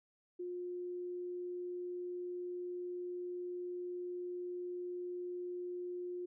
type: tone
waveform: sine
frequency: 356.4 Hz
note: F4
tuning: 35 cents sharp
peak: -39 dBFS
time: 0.39-6.26 s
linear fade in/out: 10 ms
effects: none